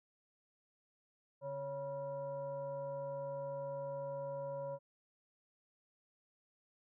sine tone with frequency modulation, 556 Hz, C#5, 5 cents sharp, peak -39 dBFS, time 1.41-4.79 s, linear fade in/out 50 ms, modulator 414 Hz, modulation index 0.67, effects none

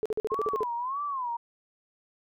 sine tone bursts, 432.2 Hz, A4, 31 cents flat, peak -25 dBFS, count 9, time 0.03-0.632 s, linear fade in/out 0 ms, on 26 ms, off 46 ms
sine tone with vibrato, 1046.5 Hz, C6, in tune, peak -29 dBFS, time 0.3-1.37 s, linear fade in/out 10 ms, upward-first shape sine, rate 1.7 Hz, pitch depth 190 cents each way
effects none

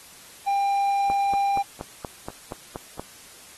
triangle tone, 797 Hz, G5, 28 cents sharp, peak -18 dBFS, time 0.46-1.63 s, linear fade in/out 20 ms
click train, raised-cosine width 1 ms, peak -18 dBFS, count 9, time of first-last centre 1.1-2.996 s, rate 4.22 Hz
effects white hiss -47 dBFS RMS until 3.57 s + AAC 32 kbps

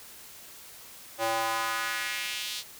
square tone with high-pass filter sweep, 113 Hz, A2, 47 cents sharp, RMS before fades -31 dBFS, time 1.18-2.64 s, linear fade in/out 50 ms, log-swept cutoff 600 to 4000 Hz, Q 1.9, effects white hiss -48 dBFS RMS until 2.79 s

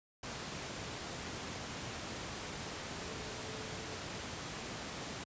sine tone in noise, 436.8 Hz, A4, 13 cents flat, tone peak -50 dBFS, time 3.01-3.97 s, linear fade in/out 5 ms, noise pink, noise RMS -42 dBFS, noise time 0.23-5.24 s, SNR -11 dB, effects high-pass 80 Hz 12 dB/octave + resampled to 16000 Hz

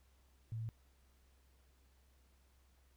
sine tone, 112.3 Hz, A2, 36 cents sharp, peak -39 dBFS, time 0.52-0.69 s, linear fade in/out 0 ms, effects added 65 Hz sine -67 dBFS peak until 2.96 s + pink hiss -75 dBFS RMS until 2.96 s

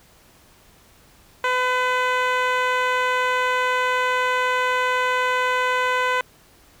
10% pulse tone with band-pass filter, 504 Hz, B4, 35 cents sharp, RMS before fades -21 dBFS, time 1.44-6.21 s, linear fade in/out 2 ms, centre 1000 Hz, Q 0.78, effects pink hiss -53 dBFS RMS until 6.8 s

